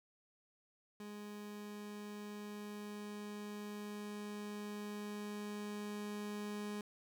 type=tone with level ramp; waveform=30% pulse; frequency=207.7 Hz; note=G#3; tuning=in tune; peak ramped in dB=-44 to -38 dBFS; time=1-6.81 s; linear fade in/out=2 ms; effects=none